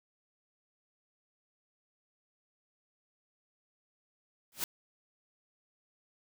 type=noise with exponential growth; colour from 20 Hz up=white; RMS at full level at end=-29 dBFS; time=4.52-4.64 s; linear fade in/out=1 ms; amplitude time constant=25 ms; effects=none